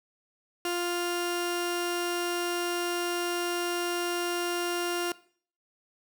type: tone pair together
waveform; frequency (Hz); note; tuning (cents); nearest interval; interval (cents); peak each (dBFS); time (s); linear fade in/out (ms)
sawtooth; 350 / 1400; F4 / F6; +4 / +4; 2 octaves; 2400; -25 / -29; 0.65-5.12; 2
effects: noise-tail reverb RT60 0.5 s tail -19 dB re dry